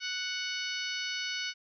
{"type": "harmonic tone", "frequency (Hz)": 740, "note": "F#5", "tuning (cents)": 0, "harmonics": [2, 3, 4, 5, 6, 7, 8], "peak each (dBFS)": [-39, -39, -38, -43, -40, -44, -45], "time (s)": [0, 1.54], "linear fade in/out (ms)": 50, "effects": []}